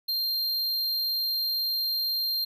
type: tone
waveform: square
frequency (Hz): 4186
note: C8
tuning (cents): 0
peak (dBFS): -26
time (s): 0.08-2.45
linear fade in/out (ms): 10
effects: none